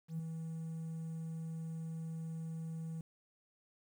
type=tone with ADSR envelope; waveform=triangle; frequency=162.2 Hz; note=E3; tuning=28 cents flat; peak=-31 dBFS; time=0.08-3.01 s; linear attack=110 ms; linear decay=6 ms; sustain=-6 dB; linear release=3 ms; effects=tanh soft clip ceiling -33 dBFS + 11-bit